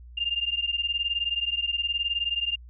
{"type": "beating tone pair", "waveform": "sine", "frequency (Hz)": [2794, 2813], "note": ["F7", "F7"], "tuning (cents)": [0, 12], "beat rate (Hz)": 19, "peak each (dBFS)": -28, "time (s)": [0.17, 2.56], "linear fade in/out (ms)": 10, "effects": ["added 60 Hz sine -43 dBFS peak until 2.69 s"]}